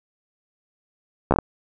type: slowing click train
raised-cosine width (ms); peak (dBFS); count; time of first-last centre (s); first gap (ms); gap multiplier
1; -3; 5; 1.31-1.387; 13; 1.27
effects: none